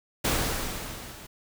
pink noise with level ramp, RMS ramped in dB -24 to -45 dBFS, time 0.24-1.27 s, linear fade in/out 10 ms, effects none

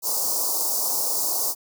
white band-stop noise, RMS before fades -24 dBFS, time 0.02-1.55 s, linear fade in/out 50 ms, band 1100 to 4700 Hz, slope 48 dB/octave, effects high-pass 400 Hz 12 dB/octave

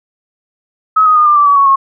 sine tone with pitch steps, 1279 / 1249.8 / 1221.2 / 1193.3 / 1166.1 / 1139.5 / 1113.4 / 1088 Hz, D#6 / D#6 / D#6 / D6 / D6 / C#6 / C#6 / C#6, +47 / +7 / -33 / +27 / -13 / +47 / +7 / -33 cents, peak -5 dBFS, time 0.96-1.76 s, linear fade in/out 10 ms, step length 100 ms, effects none

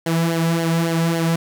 sawtooth tone with flanger, 165.8 Hz, E3, 10 cents sharp, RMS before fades -19 dBFS, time 0.06-1.36 s, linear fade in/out 5 ms, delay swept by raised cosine 0.79 to 2.79 ms, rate 3.6 Hz, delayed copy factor -0.65, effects 8-bit

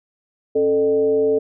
sine tone with frequency modulation, 440 Hz, A4, in tune, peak -14 dBFS, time 0.55-1.39 s, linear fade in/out 10 ms, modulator 166 Hz, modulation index 0.56, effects none

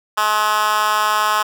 10% pulse tone with high-pass filter, 212.5 Hz, G#3, 40 cents sharp, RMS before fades -17 dBFS, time 0.17-1.43 s, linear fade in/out 10 ms, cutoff 1100 Hz, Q 2.2, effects none

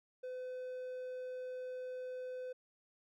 triangle tone, 507 Hz, B4, 45 cents sharp, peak -39 dBFS, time 0.23-2.53 s, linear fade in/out 10 ms, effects none

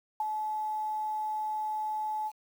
sine tone with ADSR envelope, 859 Hz, A5, 42 cents flat, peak -26 dBFS, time 0.2-2.32 s, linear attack 3 ms, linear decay 29 ms, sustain -4 dB, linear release 52 ms, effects 9-bit

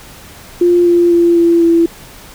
sine tone with pitch steps, 350.1 / 346.3 / 342.5 / 338.8 / 335.1 Hz, F4 / F4 / F4 / E4 / E4, +4 / -15 / -34 / +48 / +29 cents, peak -6 dBFS, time 0.61-1.86 s, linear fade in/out 5 ms, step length 250 ms, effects pink hiss -36 dBFS RMS until 2.34 s

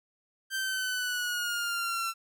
sawtooth exponential sweep, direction down, 1567 to 1344 Hz, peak -26 dBFS, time 0.5-2.14 s, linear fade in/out 50 ms, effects none

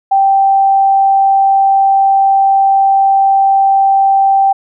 sine tone, 782 Hz, G5, 4 cents flat, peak -6 dBFS, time 0.11-4.53 s, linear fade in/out 10 ms, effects none

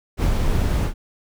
brown noise with ADSR envelope, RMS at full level -17 dBFS, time 0.17-0.94 s, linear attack 56 ms, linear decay 100 ms, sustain -2 dB, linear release 97 ms, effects none

